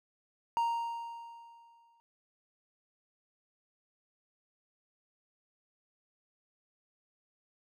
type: tone with exponential decay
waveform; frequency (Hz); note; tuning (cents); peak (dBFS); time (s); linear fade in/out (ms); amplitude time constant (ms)
triangle; 931; A#5; -2; -24; 0.57-2; 0; 310
effects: none